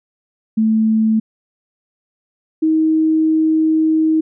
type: tone pair in turn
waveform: sine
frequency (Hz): 220 / 316.3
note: A3 / D#4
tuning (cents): 0 / +29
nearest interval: tritone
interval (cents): 629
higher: second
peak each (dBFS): -11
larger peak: neither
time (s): 0.57-1.2 / 2.62-4.21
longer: second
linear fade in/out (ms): 10
effects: none